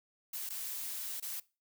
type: noise with dropouts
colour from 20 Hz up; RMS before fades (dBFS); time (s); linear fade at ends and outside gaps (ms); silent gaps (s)
blue; -40; 0.33-1.4; 5; 0.492-0.502 / 1.2-1.224
effects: noise-tail reverb RT60 0.3 s tail -21 dB re dry